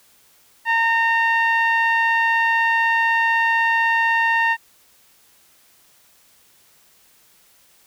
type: tone with low-pass filter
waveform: sawtooth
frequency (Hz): 916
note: A#5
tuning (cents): -31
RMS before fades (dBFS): -18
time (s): 0.65-4.57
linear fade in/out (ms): 50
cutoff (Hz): 2200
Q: 6.9
effects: white hiss -55 dBFS RMS until 7.86 s